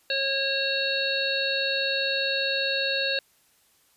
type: harmonic tone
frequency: 545 Hz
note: C#5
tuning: 29 cents flat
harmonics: 1 / 3 / 5 / 7 / 8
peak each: -30 / -30 / -30 / -30 / -30 dBFS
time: 0.1-3.19 s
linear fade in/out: 2 ms
effects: white hiss -63 dBFS RMS until 3.96 s + resampled to 32000 Hz